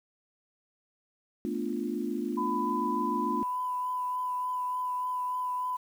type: chord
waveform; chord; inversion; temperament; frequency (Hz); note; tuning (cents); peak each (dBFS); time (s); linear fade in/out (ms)
sine; B half-diminished seventh; third; equal; 220 / 246.9 / 293.7 / 349.2; A3 / B3 / D4 / F4; 0 / 0 / 0 / 0; -35; 1.45-3.43; 0
type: tone with vibrato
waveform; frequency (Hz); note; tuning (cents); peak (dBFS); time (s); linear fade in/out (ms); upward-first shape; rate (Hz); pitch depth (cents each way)
sine; 1000; B5; +21; -29; 2.37-5.77; 10; triangle; 3.4; 8
effects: 9-bit